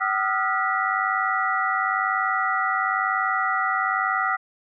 sine tone cluster, 762 / 1221 / 1321 / 1422 / 1951 Hz, G5 / D#6 / E6 / F6 / B6, -49 / -33 / +3 / +31 / -22 cents, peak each -27 dBFS, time 0-4.37 s, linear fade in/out 20 ms, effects none

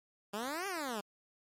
10% pulse exponential two-way sweep, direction up then down, 196 to 408.1 to 196 Hz, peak -28 dBFS, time 0.33-1.01 s, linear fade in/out 10 ms, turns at 0.67 s, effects MP3 64 kbps

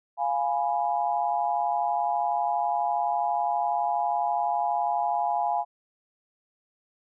sine chord, F diminished, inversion none, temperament equal, 698.5 / 830.6 / 987.8 Hz, F5 / Ab5 / Cb6, 0 / 0 / 0 cents, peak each -27 / -26 / -32 dBFS, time 0.17-5.65 s, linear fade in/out 50 ms, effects none

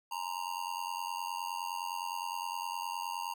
square tone with amplitude modulation, 932.3 Hz, A#5, in tune, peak -32 dBFS, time 0.11-3.34 s, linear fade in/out 10 ms, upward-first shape sine, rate 89.7 Hz, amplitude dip 95%, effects none

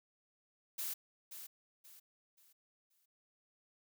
blue noise with echo, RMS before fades -40 dBFS, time 0.78-0.94 s, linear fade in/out 10 ms, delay 530 ms, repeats 4, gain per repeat -9 dB, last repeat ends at 3.06 s, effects none

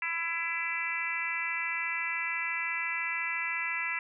harmonic tone, 334.1 Hz, E4, 23 cents sharp, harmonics 3 / 4 / 5 / 6 / 7 / 8, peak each -41 / -41 / -40 / -34 / -35 / -38 dBFS, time 0.02-3.99 s, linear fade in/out 2 ms, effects none

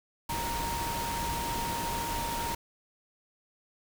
sine tone in noise, 932.3 Hz, A#5, in tune, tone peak -33 dBFS, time 0.29-2.55 s, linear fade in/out 5 ms, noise pink, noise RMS -35 dBFS, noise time 0.29-2.55 s, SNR -1 dB, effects none

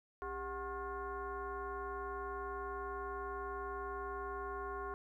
sine tone with frequency modulation, 740 Hz, F#5, in tune, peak -39 dBFS, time 0.22-4.94 s, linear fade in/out 0 ms, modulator 340 Hz, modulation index 1.8, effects 13-bit

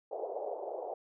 white band-pass noise, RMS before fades -39 dBFS, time 0.11-0.94 s, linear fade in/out 5 ms, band 410 to 740 Hz, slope 48 dB/octave, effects none

